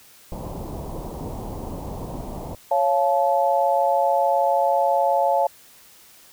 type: low-pass noise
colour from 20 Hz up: pink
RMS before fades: -32 dBFS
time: 0.32-2.55 s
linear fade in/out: 2 ms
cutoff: 1000 Hz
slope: 48 dB/octave
type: chord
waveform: sine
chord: Db augmented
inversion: none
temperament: just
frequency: 554.4 / 693 / 866.2 Hz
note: Db5 / F5 / A5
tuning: 0 / -14 / -27 cents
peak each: -21 dBFS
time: 2.71-5.47 s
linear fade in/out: 5 ms
effects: white hiss -50 dBFS RMS until 6.32 s